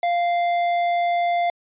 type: tone with tanh clipping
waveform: sine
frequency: 696 Hz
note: F5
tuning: 6 cents flat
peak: -20 dBFS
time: 0.03-1.5 s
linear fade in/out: 2 ms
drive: 11 dB
effects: resampled to 8000 Hz